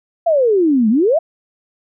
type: exponential two-way sweep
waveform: sine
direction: down then up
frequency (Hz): 698.5 to 207.7 to 698.5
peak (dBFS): -10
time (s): 0.26-1.19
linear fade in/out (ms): 10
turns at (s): 0.89
effects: none